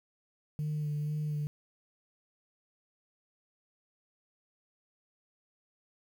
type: tone with vibrato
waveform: sine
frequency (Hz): 150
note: D3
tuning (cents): +37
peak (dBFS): -29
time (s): 0.59-1.47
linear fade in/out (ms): 0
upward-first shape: sine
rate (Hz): 2.1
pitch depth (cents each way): 22
effects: tanh soft clip ceiling -28 dBFS + 10-bit